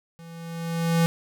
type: tone with level ramp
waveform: square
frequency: 166.7 Hz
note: E3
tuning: 20 cents sharp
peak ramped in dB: -43 to -17 dBFS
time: 0.19-1.06 s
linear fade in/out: 0 ms
effects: none